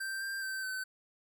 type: tone with pitch steps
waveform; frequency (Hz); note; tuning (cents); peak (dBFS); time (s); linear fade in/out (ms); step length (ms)
square; 1567 / 1583 / 1551 / 1525; G6 / G6 / G6 / G6; -1 / +17 / -19 / -48; -36; 0-0.84; 10; 210
effects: none